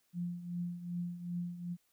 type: tone with tremolo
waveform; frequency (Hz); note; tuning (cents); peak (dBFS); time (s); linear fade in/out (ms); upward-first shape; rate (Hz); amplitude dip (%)
sine; 174.8; F3; +2; -33; 0.13-1.77; 50; triangle; 2.6; 75
effects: white hiss -75 dBFS RMS until 1.92 s